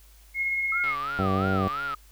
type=tone with tremolo; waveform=sine; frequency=2160 Hz; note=C#7; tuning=45 cents flat; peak=-23 dBFS; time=0.34-0.96 s; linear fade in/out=50 ms; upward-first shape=sine; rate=17 Hz; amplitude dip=25%
type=tone with vibrato; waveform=sine; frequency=1282 Hz; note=E6; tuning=49 cents flat; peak=-28 dBFS; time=0.72-1.95 s; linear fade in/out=5 ms; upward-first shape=sine; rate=2.9 Hz; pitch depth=180 cents each way
type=click train; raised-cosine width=0.3 ms; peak=-23 dBFS; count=156; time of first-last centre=0.84-1.939 s; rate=141 Hz
type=harmonic tone; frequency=95.7 Hz; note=G2; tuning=41 cents flat; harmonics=1 / 2 / 3 / 4 / 5 / 6 / 7 / 8; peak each=-28 / -27 / -33 / -33 / -34 / -36 / -36 / -34 dBFS; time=1.19-1.68 s; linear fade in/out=0 ms
effects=added 51 Hz sine -51 dBFS peak until 2.11 s + white hiss -58 dBFS RMS until 2.11 s